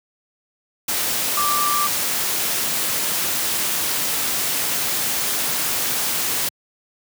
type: tone in noise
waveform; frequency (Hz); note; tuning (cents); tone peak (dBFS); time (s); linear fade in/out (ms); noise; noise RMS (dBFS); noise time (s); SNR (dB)
sine; 1174.7; D6; 0; -19; 1.37-1.87; 5; white; -22; 0.88-6.49; 0
effects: high-pass 100 Hz 12 dB/octave